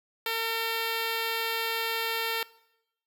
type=tone with notch filter; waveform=5% pulse; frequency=453.9 Hz; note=A#4; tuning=46 cents flat; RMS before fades=-30 dBFS; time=0.26-2.43 s; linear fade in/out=2 ms; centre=6000 Hz; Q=1.5; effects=noise-tail reverb RT60 0.8 s tail -20 dB re dry